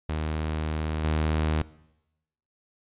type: tone with level steps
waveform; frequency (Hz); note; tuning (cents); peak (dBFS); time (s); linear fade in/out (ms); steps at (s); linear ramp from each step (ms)
sawtooth; 77.78; D#2; 0; -23 / -19; 0.09-1.62; 0; 1.04; 5
effects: noise-tail reverb RT60 0.9 s tail -20 dB re dry + resampled to 8000 Hz